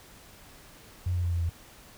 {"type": "tone with pitch steps", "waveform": "sine", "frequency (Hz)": [89.8, 88.36, 86.94, 85.55, 84.17], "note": ["F2", "F2", "F2", "F2", "E2"], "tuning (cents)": [49, 21, -7, -35, 37], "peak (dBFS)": -25, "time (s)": [1.06, 1.495], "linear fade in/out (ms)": 5, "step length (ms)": 87, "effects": ["pink hiss -52 dBFS RMS until 1.97 s"]}